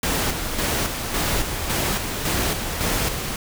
pink noise with tremolo, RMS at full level -22 dBFS, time 0.03-3.36 s, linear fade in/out 2 ms, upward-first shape square, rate 1.8 Hz, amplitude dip 45%, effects none

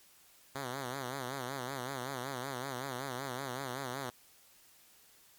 5% pulse tone with vibrato, 130.81 Hz, C3, in tune, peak -26 dBFS, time 0.55-4.1 s, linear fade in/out 2 ms, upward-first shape sine, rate 5.3 Hz, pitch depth 120 cents each way, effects white hiss -62 dBFS RMS until 5.38 s + MP3 96 kbps

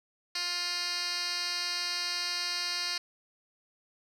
10% pulse tone with band-pass filter, 351.9 Hz, F4, 13 cents sharp, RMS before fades -33 dBFS, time 0.35-2.98 s, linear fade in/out 5 ms, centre 4100 Hz, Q 4.5, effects none

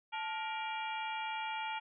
harmonic tone with a mistuned harmonic, 470.7 Hz, A#4, 17 cents sharp, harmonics 2 / 3 / 4 / 5 / 6 / 7, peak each -38 / -45 / -50 / -43 / -48 / -49 dBFS, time 0.12-1.8 s, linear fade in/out 20 ms, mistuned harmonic 2, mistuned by -120 cents, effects none

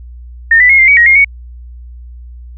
sine tone with pitch steps, 1827 / 1986 / 2159 / 2096 / 2261 / 1890 / 2133 / 2230 Hz, A#6 / B6 / C#7 / C7 / C#7 / A#6 / C7 / C#7, -35 / +9 / -46 / +2 / +34 / +23 / +33 / +10 cents, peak -3 dBFS, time 0.51-1.246 s, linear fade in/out 5 ms, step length 92 ms, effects added 60 Hz sine -28 dBFS peak until 2.57 s

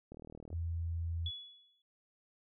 click train, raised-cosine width 2 ms, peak -36 dBFS, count 17, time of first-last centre 0.12-0.529 s, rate 39.1 Hz
sine tone, 83.6 Hz, E2, 25 cents sharp, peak -34 dBFS, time 0.5-1.31 s, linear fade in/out 50 ms
sine tone with exponential decay, 3399 Hz, G#7, 39 cents sharp, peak -36 dBFS, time 1.26-1.82 s, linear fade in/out 2 ms, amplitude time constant 120 ms
effects none

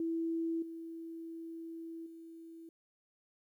sine tone with level steps, 329.6 Hz, E4, in tune, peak -32 / -42 / -48 dBFS, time 0-2.69 s, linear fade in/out 2 ms, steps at 0.62 / 2.06 s, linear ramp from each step 5 ms, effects 12-bit

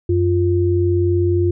sine tone pair together, 92.5 / 349.2 Hz, F#2 / F4, 0 / 0 cents, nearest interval octave + major seventh, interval 2300 cents, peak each -16 dBFS, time 0.09-1.51 s, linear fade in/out 5 ms, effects none

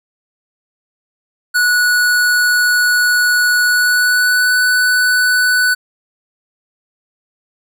square tone with pitch glide, 1469 to 1492.1 Hz, F#6 to F#6, -13 to +14 cents, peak -11 dBFS, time 1.54-5.75 s, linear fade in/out 20 ms, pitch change +27 cents, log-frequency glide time 3.65-4.53 s, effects none

